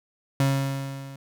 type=tone with level ramp; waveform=35% pulse; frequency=136.7 Hz; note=C#3; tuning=24 cents flat; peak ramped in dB=-16 to -37 dBFS; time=0.4-1.16 s; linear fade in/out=2 ms; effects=none